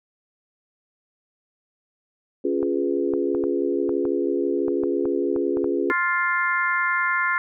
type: chord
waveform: sine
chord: C# dominant seventh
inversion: none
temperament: equal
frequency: 277.2 / 349.2 / 415.3 / 493.9 Hz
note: C#4 / E#4 / G#4 / B4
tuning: 0 / 0 / 0 / 0 cents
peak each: -26 / -24 / -25 / -30 dBFS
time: 2.44-5.92 s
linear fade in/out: 10 ms
type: clicks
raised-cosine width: 1 ms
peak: -20 dBFS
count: 12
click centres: 2.629 / 3.137 / 3.349 / 3.439 / 3.893 / 4.053 / 4.682 / 4.836 / 5.055 / 5.362 / 5.571 / 5.643 s
type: harmonic tone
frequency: 350.3 Hz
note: F4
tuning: 5 cents sharp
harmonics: 3 / 4 / 5 / 6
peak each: -25 / -24 / -25 / -27 dBFS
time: 5.9-7.38 s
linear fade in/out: 0 ms
effects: none